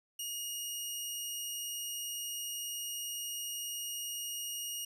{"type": "tone", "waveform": "15% pulse", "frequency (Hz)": 2867, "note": "F7", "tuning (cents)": 45, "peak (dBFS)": -30, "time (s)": [0.19, 4.85], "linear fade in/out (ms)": 5, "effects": []}